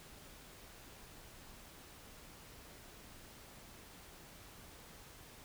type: silence
effects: pink hiss -56 dBFS RMS until 5.44 s